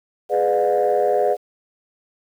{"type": "chord", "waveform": "sine", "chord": "G# diminished seventh", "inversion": "none", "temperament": "just", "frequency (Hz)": [415.3, 498.4, 598, 717.6], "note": ["G#4", "B4", "D5", "F5"], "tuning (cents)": [0, 16, 31, 47], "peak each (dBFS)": -20, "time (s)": [0.29, 1.37], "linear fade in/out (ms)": 50, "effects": ["tanh soft clip ceiling -9 dBFS", "8-bit"]}